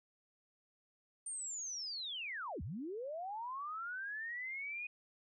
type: linear two-way sweep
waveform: sine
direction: down then up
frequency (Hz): 8970 to 65 to 2491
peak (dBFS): -40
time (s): 1.26-4.87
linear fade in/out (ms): 5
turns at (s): 2.62
effects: none